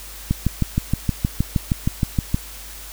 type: click train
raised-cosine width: 5 ms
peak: -5 dBFS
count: 14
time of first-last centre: 0.31-2.344 s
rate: 6.39 Hz
effects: added 50 Hz sine -39 dBFS peak until 2.92 s + white hiss -38 dBFS RMS until 2.92 s